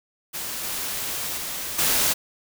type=noise with level steps; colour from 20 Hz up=white; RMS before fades=-31 / -29 / -31 / -21 dBFS; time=0.33-2.14 s; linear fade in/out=20 ms; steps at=0.63 / 1.37 / 1.78 s; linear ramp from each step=10 ms; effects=none